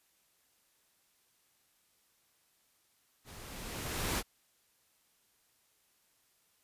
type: noise with level ramp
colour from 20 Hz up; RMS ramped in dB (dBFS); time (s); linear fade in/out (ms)
pink; -52 to -31; 3.24-4.23; 50
effects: white hiss -72 dBFS RMS until 6.63 s + resampled to 32000 Hz